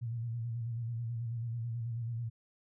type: tone with vibrato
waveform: sine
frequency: 116.54 Hz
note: A#2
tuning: in tune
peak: -34 dBFS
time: 0.01-2.3 s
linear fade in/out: 20 ms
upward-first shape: square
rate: 9.2 Hz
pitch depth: 46 cents each way
effects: none